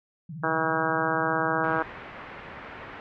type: tone with vibrato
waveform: sine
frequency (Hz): 155.56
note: D#3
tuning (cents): 0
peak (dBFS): -35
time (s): 0.29-1.79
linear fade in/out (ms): 5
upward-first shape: sine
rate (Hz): 16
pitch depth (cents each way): 200
type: harmonic tone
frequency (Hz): 160.7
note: E3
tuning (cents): -44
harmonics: 2 / 3 / 4 / 5 / 6 / 7 / 8 / 9 / 10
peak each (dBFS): -32 / -32 / -32 / -32 / -32 / -32 / -32 / -32 / -32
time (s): 0.43-1.83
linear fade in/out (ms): 10
type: low-pass noise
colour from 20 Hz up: white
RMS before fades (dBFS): -42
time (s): 1.64-3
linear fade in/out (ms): 0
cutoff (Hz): 2100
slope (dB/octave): 24
effects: none